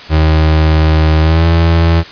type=tone with pitch glide; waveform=35% pulse; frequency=78.4 to 83.06 Hz; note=D#2 to E2; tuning=+14 to +14 cents; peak=-5 dBFS; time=0.09-2.04 s; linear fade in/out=50 ms; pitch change=+100 cents; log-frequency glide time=1.2-1.46 s; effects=white hiss -31 dBFS RMS until 2.11 s + resampled to 11025 Hz